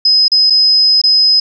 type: tone with dropouts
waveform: sine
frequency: 5060 Hz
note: D#8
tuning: 28 cents sharp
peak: -6 dBFS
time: 0.05-1.4 s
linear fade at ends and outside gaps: 5 ms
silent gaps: 0.282-0.317 / 0.5-0.504 / 1.016-1.037 s
effects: none